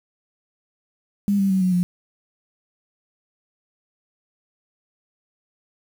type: tone with pitch steps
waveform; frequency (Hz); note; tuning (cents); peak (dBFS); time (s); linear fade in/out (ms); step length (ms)
sine; 201.8 / 195.6 / 189.6 / 183.77 / 178.13; G#3 / G3 / F#3 / F#3 / F3; -49 / -4 / +43 / -12 / +35; -16; 1.28-1.83; 0; 110
effects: 7-bit